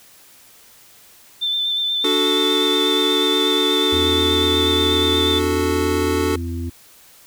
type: tone with vibrato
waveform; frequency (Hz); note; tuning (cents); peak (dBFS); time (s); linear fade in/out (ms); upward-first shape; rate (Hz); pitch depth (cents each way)
sine; 3548; A7; +14; -18; 1.41-5.4; 20; sine; 8.3; 21
type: chord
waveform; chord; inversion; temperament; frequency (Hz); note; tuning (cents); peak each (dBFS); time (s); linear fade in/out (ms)
square; D major; none; equal with one note detuned; 292.1 / 370 / 440; D4 / F#4 / A4; -9 / 0 / 0; -23; 2.04-6.36; 5
type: harmonic tone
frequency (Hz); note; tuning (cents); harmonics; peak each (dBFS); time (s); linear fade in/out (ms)
84.7; E2; +48; 1 / 3 / 4; -24 / -29 / -33; 3.92-6.7; 10
effects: white hiss -48 dBFS RMS until 7.26 s